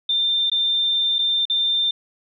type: tone with dropouts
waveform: sine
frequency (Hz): 3589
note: A7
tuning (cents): +34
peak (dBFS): -17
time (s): 0.09-1.91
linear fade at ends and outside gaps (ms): 5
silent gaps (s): 0.499-0.516 / 1.185-1.189 / 1.454-1.498
effects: none